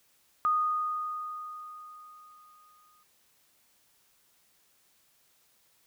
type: tone with exponential decay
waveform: sine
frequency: 1236 Hz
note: D#6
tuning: 12 cents flat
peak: -22 dBFS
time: 0.45-3.03 s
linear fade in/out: 0 ms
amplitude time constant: 560 ms
effects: white hiss -67 dBFS RMS until 5.86 s